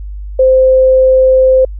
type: tone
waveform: sine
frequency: 520 Hz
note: C5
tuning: 11 cents flat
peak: -4 dBFS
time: 0.39-1.65 s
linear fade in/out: 5 ms
effects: added 50 Hz sine -21 dBFS peak until 1.79 s